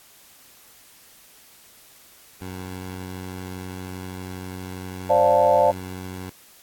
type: tone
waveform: 15% pulse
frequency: 92.5 Hz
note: F#2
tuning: in tune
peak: -26 dBFS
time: 2.41-6.3 s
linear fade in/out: 5 ms
type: chord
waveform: sine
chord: D minor seventh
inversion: third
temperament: equal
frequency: 523.3 / 587.3 / 698.5 / 880 Hz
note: C5 / D5 / F5 / A5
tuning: 0 / 0 / 0 / 0 cents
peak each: -20 / -18 / -21 / -20 dBFS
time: 5.09-5.72 s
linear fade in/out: 20 ms
effects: white hiss -51 dBFS RMS until 6.62 s + AAC 64 kbps